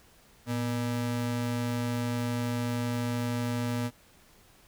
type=ring-modulated tone; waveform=square; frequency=179.6 Hz; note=F3; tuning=49 cents sharp; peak=-26 dBFS; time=0.46-3.91 s; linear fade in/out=50 ms; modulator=65.5 Hz; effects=pink hiss -59 dBFS RMS until 4.67 s